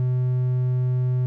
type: tone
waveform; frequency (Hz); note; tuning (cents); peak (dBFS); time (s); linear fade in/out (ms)
triangle; 126.3; B2; +39; -17; 0-1.26; 0
effects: none